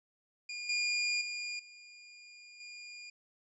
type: tone with level steps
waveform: 25% pulse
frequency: 2422 Hz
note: D#7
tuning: 47 cents flat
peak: -35 / -26 / -33 / -48 / -42 dBFS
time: 0.49-3.1 s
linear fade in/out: 5 ms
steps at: 0.69 / 1.21 / 1.59 / 2.6 s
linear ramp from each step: 5 ms
effects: resampled to 22050 Hz